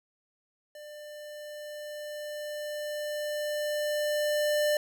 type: tone with level ramp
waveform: square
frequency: 596 Hz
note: D5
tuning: 25 cents sharp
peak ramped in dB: -44 to -24 dBFS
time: 0.75-4.77 s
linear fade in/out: 2 ms
effects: none